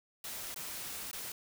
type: noise with dropouts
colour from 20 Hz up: white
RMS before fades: -42 dBFS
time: 0.24-1.32 s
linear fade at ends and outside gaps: 2 ms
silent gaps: 0.544-0.56 / 1.113-1.13 s
effects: none